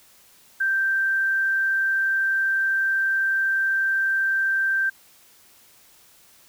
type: tone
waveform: sine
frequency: 1568 Hz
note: G6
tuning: in tune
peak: -19 dBFS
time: 0.6-4.9 s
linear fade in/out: 10 ms
effects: white hiss -54 dBFS RMS until 6.48 s